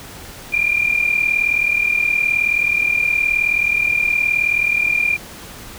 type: tone pair together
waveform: sine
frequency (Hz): 2368 / 2407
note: D7 / D7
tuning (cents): +14 / +42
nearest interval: unison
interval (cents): 28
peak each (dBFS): -19 / -16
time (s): 0.52-5.17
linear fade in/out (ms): 20
effects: pink hiss -36 dBFS RMS until 5.78 s